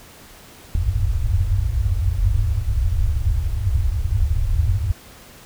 white low-pass noise, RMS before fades -19 dBFS, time 0.75-4.92 s, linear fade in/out 2 ms, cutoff 110 Hz, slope 96 dB/octave, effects pink hiss -44 dBFS RMS until 5.45 s

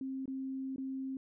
sine tone with dropouts, 265.7 Hz, C4, 27 cents sharp, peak -36 dBFS, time 0.01-1.17 s, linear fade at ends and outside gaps 2 ms, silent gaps 0.257-0.278 / 0.761-0.781 s, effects none

